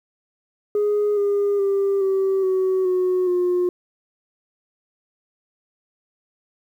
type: tone with pitch steps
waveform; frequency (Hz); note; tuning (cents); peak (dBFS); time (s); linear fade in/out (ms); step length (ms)
sine; 415.3 / 405.1 / 395.2 / 385.5 / 376 / 366.8 / 357.8; G#4 / G#4 / G4 / G4 / F#4 / F#4 / F4; 0 / -43 / +14 / -29 / +28 / -15 / +42; -15; 0.75-3.69; 2; 420
effects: tanh soft clip ceiling -15 dBFS + 9-bit